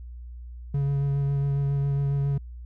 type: tone with vibrato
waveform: triangle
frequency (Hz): 140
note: C#3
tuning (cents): +18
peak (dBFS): -20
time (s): 0.74-2.38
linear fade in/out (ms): 5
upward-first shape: sine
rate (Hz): 7.3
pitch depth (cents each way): 15
effects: added 60 Hz sine -37 dBFS peak until 2.65 s